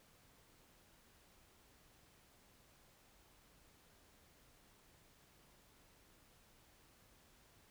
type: silence
effects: pink hiss -68 dBFS RMS until 7.7 s